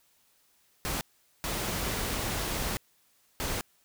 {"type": "noise bursts at uneven times", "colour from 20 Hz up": "pink", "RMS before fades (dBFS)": -32, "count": 3, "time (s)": [[0.85, 1.01], [1.44, 2.77], [3.4, 3.61]], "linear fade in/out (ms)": 0, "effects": ["white hiss -67 dBFS RMS until 3.84 s"]}